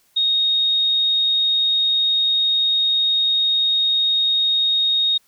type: tone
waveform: sine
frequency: 3729 Hz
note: A#7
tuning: in tune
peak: -15 dBFS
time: 0.16-5.18 s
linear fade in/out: 10 ms
effects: white hiss -60 dBFS RMS until 5.27 s